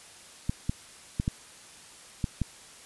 clicks, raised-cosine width 5 ms, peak -14 dBFS, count 6, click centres 0.495 / 0.695 / 1.199 / 1.279 / 2.242 / 2.417 s, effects white hiss -50 dBFS RMS until 2.85 s + resampled to 24000 Hz

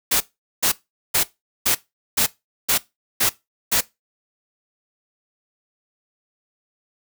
white noise bursts, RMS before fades -18 dBFS, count 8, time 0.11-3.81 s, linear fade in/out 10 ms, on 95 ms, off 420 ms, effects noise-tail reverb RT60 0.2 s tail -19 dB re dry

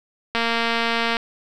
click train, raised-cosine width 0.3 ms, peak -6 dBFS, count 190, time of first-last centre 0.35-1.168 s, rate 231 Hz, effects none

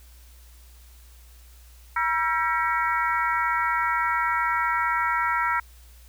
harmonic tone with a mistuned harmonic, 318.6 Hz, D#4, 41 cents sharp, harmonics 3 / 4 / 5 / 6 / 7, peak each -26 / -25 / -32 / -29 / -32 dBFS, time 1.96-5.6 s, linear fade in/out 5 ms, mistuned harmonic 4, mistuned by +97 cents, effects added 60 Hz sine -47 dBFS peak until 6.08 s + white hiss -56 dBFS RMS until 6.08 s

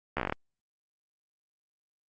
slowing click train, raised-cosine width 0.5 ms, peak -14 dBFS, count 9, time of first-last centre 0.17-0.324 s, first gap 13 ms, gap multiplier 1.11, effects Opus 48 kbps

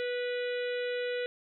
harmonic tone, 490.9 Hz, B4, 10 cents flat, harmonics 1 / 3 / 4 / 5 / 6 / 7 / 8, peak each -31 / -41 / -43 / -45 / -47 / -48 / -49 dBFS, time 0-1.26 s, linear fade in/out 0 ms, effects none

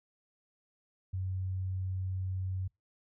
sine tone, 93.6 Hz, F#2, 20 cents sharp, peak -32 dBFS, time 1.13-2.68 s, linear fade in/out 10 ms, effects noise-tail reverb RT60 0.2 s tail -26 dB re dry

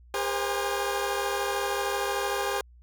20% pulse tone cluster, 402.9 / 479.6 / 525 / 819 Hz, G4 / A#4 / C5 / G#5, +48 / +49 / +6 / -24 cents, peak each -25 / -31 / -27 / -30 dBFS, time 0.14-2.61 s, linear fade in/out 2 ms, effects added 60 Hz sine -50 dBFS peak until 2.82 s

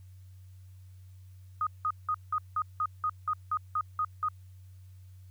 sine tone bursts, 1244.5 Hz, D#6, in tune, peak -26 dBFS, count 12, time 1.61-4.286 s, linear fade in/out 2 ms, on 58 ms, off 180 ms, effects added 93 Hz sine -48 dBFS peak until 5.3 s + white hiss -70 dBFS RMS until 5.3 s

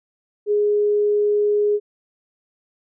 sine tone, 415.3 Hz, G#4, in tune, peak -15 dBFS, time 0.46-1.8 s, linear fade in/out 50 ms, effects none

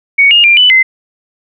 sine tone with pitch steps, 2234 / 2842 / 2385 / 2988 / 2061 Hz, C#7 / F7 / D7 / F#7 / C7, +13 / +30 / +26 / +16 / -27 cents, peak -3 dBFS, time 0.18-0.83 s, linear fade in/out 10 ms, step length 130 ms, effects none

